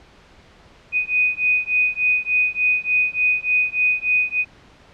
sine beating tone pair, 2489 / 2492.4 Hz, D#7 / D#7, 0 / +2 cents, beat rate 3.4 Hz, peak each -19 dBFS, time 0.92-4.45 s, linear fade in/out 50 ms, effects pink hiss -49 dBFS RMS until 4.93 s + low-pass 4000 Hz 12 dB/octave

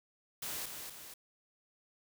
white noise with echo, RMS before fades -40 dBFS, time 0.42-0.66 s, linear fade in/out 5 ms, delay 240 ms, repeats 2, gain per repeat -5 dB, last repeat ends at 1.14 s, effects none

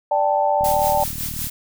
sine chord, D suspended fourth, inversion none, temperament equal, 587.3 / 784 / 880 Hz, D5 / G5 / A5, 0 / 0 / 0 cents, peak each -20 dBFS, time 0.11-1.04 s, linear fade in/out 5 ms
click train, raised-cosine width 5 ms, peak -21 dBFS, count 34, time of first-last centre 0.61-1.469 s, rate 38.4 Hz
blue noise with tremolo, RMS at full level -26 dBFS, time 0.64-1.5 s, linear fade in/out 5 ms, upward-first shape sine, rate 5.4 Hz, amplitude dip 55%
effects none

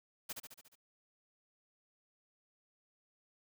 white noise with echo, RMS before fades -41 dBFS, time 0.29-0.33 s, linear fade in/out 10 ms, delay 71 ms, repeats 6, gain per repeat -4 dB, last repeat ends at 0.756 s, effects none

